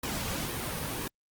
pink noise with flanger, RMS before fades -34 dBFS, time 0.03-1.08 s, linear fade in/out 5 ms, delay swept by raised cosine 1.4 to 3 ms, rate 2 Hz, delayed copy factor -0.5, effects Opus 48 kbps

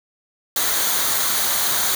white noise with comb filter, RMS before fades -20 dBFS, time 0.56-1.95 s, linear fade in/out 2 ms, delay 0.38 ms, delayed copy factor -0.5, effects none

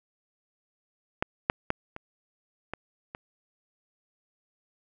clicks, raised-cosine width 0.5 ms, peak -10 / -6 / -10 / -23 / -18 / -22 dBFS, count 6, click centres 1.225 / 1.499 / 1.704 / 1.964 / 2.736 / 3.149 s, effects none

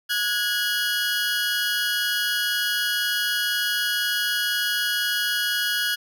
20% pulse tone pair together, 1454 / 1658 Hz, F#6 / G#6, -31 / -3 cents, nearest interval major second, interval 228 cents, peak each -20 dBFS, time 0.09-5.96 s, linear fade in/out 20 ms, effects none

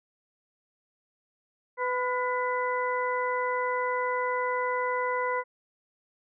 harmonic tone with a mistuned harmonic, 500 Hz, B4, 21 cents sharp, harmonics 1 / 2 / 3 / 4, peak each -30 / -29 / -36 / -34 dBFS, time 1.77-5.44 s, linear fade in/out 50 ms, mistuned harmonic 3, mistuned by -61 cents, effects none

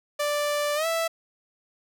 sawtooth tone with pitch glide, 587.3 to 659.2 Hz, D5 to E5, 0 to 0 cents, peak -20 dBFS, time 0.19-1.08 s, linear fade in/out 10 ms, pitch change +200 cents, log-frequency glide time 0.75-0.86 s, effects none

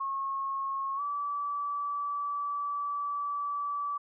sine tone with pitch glide, 1089 to 1153.8 Hz, C#6 to D6, -31 to -31 cents, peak -30 dBFS, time 0-3.98 s, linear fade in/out 10 ms, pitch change +100 cents, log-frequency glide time 0.96-1.01 s, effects none

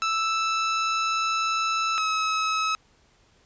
sawtooth tone pair in turn, 1318.5 / 1286.9 Hz, E6 / E6, 0 / -42 cents, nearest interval unison, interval 42 cents, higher first, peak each -19 dBFS, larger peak neither, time 0.02-1.98 / 1.98-2.75 s, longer first, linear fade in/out 0 ms, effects pink hiss -61 dBFS RMS until 3.45 s + resampled to 16000 Hz

